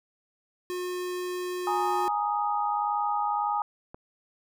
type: tone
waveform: square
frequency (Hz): 360.6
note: F#4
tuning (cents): -45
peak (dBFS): -31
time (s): 0.7-2.08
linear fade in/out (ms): 0
type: chord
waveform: sine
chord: Ab suspended second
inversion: none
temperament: equal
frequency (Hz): 830.6 / 932.3 / 1244.5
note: Ab5 / Bb5 / Eb6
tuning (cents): 0 / 0 / 0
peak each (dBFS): -27 / -32 / -30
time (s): 1.67-3.62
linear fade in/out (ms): 2
type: click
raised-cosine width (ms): 1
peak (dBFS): -28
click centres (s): 3.945
effects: none